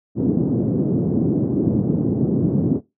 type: band-pass noise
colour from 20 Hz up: white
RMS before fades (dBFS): -19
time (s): 0.15-2.81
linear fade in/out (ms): 50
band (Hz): 110 to 330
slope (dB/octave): 24
effects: noise-tail reverb RT60 0.2 s tail -20 dB re dry